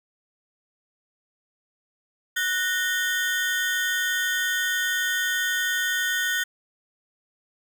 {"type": "ring-modulated tone", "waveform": "35% pulse", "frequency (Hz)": 1661.2, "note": "G#6", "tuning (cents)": 0, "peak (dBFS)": -18, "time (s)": [2.36, 6.44], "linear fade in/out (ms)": 10, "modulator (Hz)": 184, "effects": []}